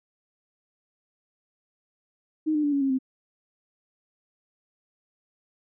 sine tone with pitch steps, 311.1 / 300.5 / 290.3 / 280.4 / 270.8 / 261.6 Hz, D#4 / D4 / D4 / C#4 / C#4 / C4, 0 / +40 / -20 / +20 / -40 / 0 cents, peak -21 dBFS, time 2.46-2.988 s, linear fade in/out 20 ms, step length 88 ms, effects none

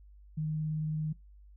sine tone with vibrato, 155 Hz, D#3, 6 cents flat, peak -30 dBFS, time 0.37-1.13 s, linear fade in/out 10 ms, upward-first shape sine, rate 18 Hz, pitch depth 10 cents each way, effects noise-tail reverb RT60 0.2 s tail -22 dB re dry + added 50 Hz sine -52 dBFS peak until 1.56 s

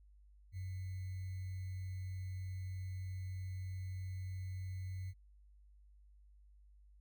sine tone with sample-and-hold, 93.2 Hz, F#2, 13 cents sharp, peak -40 dBFS, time 0.52-5.14 s, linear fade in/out 50 ms, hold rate 2100 Hz, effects added 50 Hz sine -60 dBFS peak until 7 s

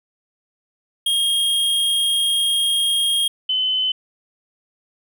square / sine tone pair in turn, 3246 / 3037 Hz, G#7 / F#7, -40 / +44 cents, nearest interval minor second, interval 116 cents, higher first, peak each -17 dBFS, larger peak neither, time 1.06-3.28 / 3.49-3.92 s, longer first, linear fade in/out 5 ms, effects none

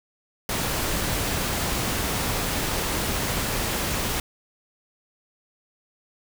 pink noise, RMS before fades -26 dBFS, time 0.49-4.2 s, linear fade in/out 2 ms, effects none

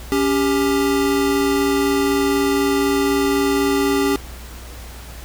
square tone pair together, 280 / 396 Hz, C#4 / G4, +18 / +18 cents, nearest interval tritone, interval 600 cents, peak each -19 / -19 dBFS, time 0.12-4.16 s, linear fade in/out 0 ms, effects added 60 Hz sine -34 dBFS peak until 5.24 s + pink hiss -39 dBFS RMS until 5.24 s

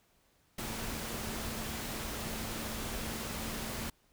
sine tone in noise, 223.1 Hz, A3, 24 cents sharp, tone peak -45 dBFS, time 0.58-3.9 s, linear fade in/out 5 ms, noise pink, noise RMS -39 dBFS, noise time 0.58-3.9 s, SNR -9 dB, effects pink hiss -70 dBFS RMS until 4.12 s

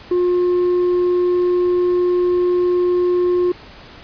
sine tone with tanh clipping, 356.9 Hz, F4, 38 cents sharp, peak -14 dBFS, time 0.11-3.52 s, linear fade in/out 5 ms, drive 3 dB, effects pink hiss -40 dBFS RMS until 4.03 s + resampled to 11025 Hz

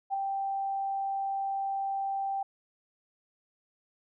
sine tone with ADSR envelope, 784 Hz, G5, in tune, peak -25 dBFS, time 0.1-2.43 s, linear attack 38 ms, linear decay 5 ms, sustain -4 dB, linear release 5 ms, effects none

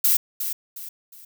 violet noise with echo, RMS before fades -18 dBFS, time 0.04-0.17 s, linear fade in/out 5 ms, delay 360 ms, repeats 3, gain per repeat -9 dB, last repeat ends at 1.25 s, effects none

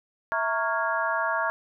sine tone cluster, 656 / 922 / 1114 / 1401 / 1651 Hz, E5 / A#5 / C#6 / F6 / G#6, -9 / -19 / +8 / +5 / -11 cents, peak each -30 dBFS, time 0.32-1.5 s, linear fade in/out 0 ms, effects none

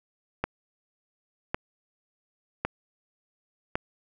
click train, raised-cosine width 0.5 ms, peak -11 dBFS, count 4, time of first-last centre 0.44-3.755 s, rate 0.905 Hz, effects none

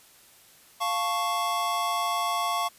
square chord, F augmented, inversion none, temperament equal, 698.5 / 880 / 1108.7 Hz, F5 / A5 / C#6, 0 / 0 / 0 cents, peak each -31 / -34 / -28 dBFS, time 0.8-2.69 s, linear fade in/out 20 ms, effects white hiss -55 dBFS RMS until 2.78 s + resampled to 32000 Hz

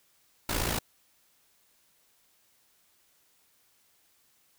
pink noise with amplitude modulation, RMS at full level -27 dBFS, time 0.49-0.79 s, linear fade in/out 5 ms, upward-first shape sine, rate 55.9 Hz, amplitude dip 65%, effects white hiss -67 dBFS RMS until 4.58 s

